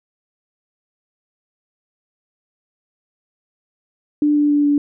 sine tone with pitch steps, 295.9 / 293.7 / 291.5 / 289.3 Hz, D4 / D4 / D4 / D4, +13 / 0 / -13 / -26 cents, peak -12 dBFS, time 4.22-4.78 s, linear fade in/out 2 ms, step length 140 ms, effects none

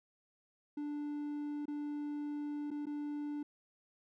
triangle tone with dropouts, 293.7 Hz, D4, in tune, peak -35 dBFS, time 0.77-3.43 s, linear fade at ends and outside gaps 5 ms, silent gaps 1.656-1.68 / 2.706-2.712 / 2.857-2.867 s, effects none

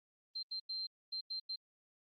sine tone bursts at uneven times, 4145 Hz, C8, 17 cents flat, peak -38 dBFS, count 6, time 0.35-0.43 / 0.51-0.6 / 0.69-0.87 / 1.12-1.21 / 1.3-1.4 / 1.49-1.56 s, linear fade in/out 10 ms, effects Opus 32 kbps

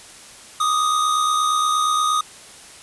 square tone pair together, 1174.7 / 1243.2 Hz, D6 / D#6, 0 / -2 cents, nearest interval minor second, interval 98 cents, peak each -27 / -18 dBFS, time 0.6-2.21 s, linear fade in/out 5 ms, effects white hiss -42 dBFS RMS until 2.82 s + resampled to 24000 Hz

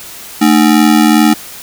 square ring-modulated tone, 262.6 Hz, C4, 6 cents sharp, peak -3 dBFS, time 0.41-1.34 s, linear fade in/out 10 ms, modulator 41.2 Hz, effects white hiss -30 dBFS RMS until 1.62 s

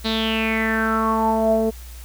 sawtooth tone with low-pass filter sweep, 222.1 Hz, A3, 16 cents sharp, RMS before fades -20 dBFS, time 0.04-1.71 s, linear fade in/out 20 ms, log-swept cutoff 4100 to 520 Hz, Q 7.5, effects added 60 Hz sine -35 dBFS peak until 2.04 s + white hiss -45 dBFS RMS until 2.04 s

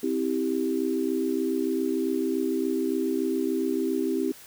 sine chord, C major, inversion none, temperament equal with one note detuned, 261.6 / 324.9 / 392 Hz, C4 / E4 / G4, 0 / -25 / 0 cents, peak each -28 dBFS, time 0.03-4.32 s, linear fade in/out 5 ms, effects white hiss -48 dBFS RMS until 4.46 s

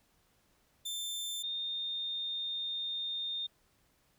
sawtooth / sine tone pair in turn, 3560 / 3645 Hz, A7 / A#7, +20 / -40 cents, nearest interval unison, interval 40 cents, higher second, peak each -33 / -34 dBFS, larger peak first, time 0.85-1.43 / 1.43-3.47 s, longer second, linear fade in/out 10 ms, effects pink hiss -71 dBFS RMS until 4.18 s

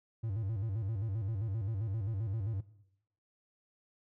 triangle tone with vibrato, 104.4 Hz, G#2, 10 cents sharp, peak -31 dBFS, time 0.23-2.61 s, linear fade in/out 10 ms, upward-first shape square, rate 7.6 Hz, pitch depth 140 cents each way, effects noise-tail reverb RT60 0.8 s tail -18 dB re dry

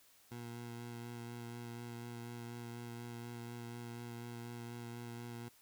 20% pulse tone with vibrato, 118.6 Hz, A#2, 30 cents sharp, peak -40 dBFS, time 0.31-5.49 s, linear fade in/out 10 ms, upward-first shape sine, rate 4.1 Hz, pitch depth 15 cents each way, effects white hiss -66 dBFS RMS until 5.61 s

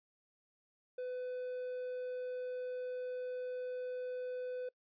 triangle tone, 502 Hz, B4, 28 cents sharp, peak -36 dBFS, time 0.98-4.69 s, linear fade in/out 5 ms, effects noise-tail reverb RT60 0.1 s tail -25 dB re dry + resampled to 11025 Hz

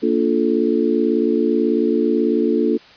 sine chord, Bb major seventh, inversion none, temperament just, 233.1 / 291.4 / 349.6 / 437 Hz, Bb3 / D4 / F4 / A4, 0 / -13 / +2 / -12 cents, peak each -20 dBFS, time 0.02-2.78 s, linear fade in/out 20 ms, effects white hiss -45 dBFS RMS until 2.96 s + resampled to 11025 Hz

